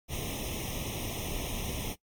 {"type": "noise with comb filter", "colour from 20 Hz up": "pink", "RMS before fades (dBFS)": -35, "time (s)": [0.08, 1.96], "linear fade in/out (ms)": 50, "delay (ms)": 0.33, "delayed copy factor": 1, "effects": ["noise-tail reverb RT60 0.1 s tail -19 dB re dry", "MP3 96 kbps"]}